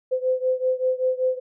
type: beating tone pair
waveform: sine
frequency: 511 / 516.2 Hz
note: C5 / C5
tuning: -41 / -23 cents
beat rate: 5.2 Hz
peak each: -22 / -24 dBFS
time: 0.11-1.4 s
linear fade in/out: 20 ms
effects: none